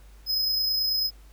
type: tone with amplitude modulation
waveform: square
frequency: 5080 Hz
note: D#8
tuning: 35 cents sharp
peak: -22 dBFS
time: 0.26-1.11 s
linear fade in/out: 50 ms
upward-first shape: sine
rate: 29.2 Hz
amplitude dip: 30%
effects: added 50 Hz sine -47 dBFS peak until 1.32 s + pink hiss -59 dBFS RMS until 1.32 s